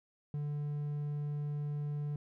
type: tone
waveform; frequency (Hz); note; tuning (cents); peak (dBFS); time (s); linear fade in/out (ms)
triangle; 146.83; D3; 0; -32; 0.34-2.16; 2
effects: none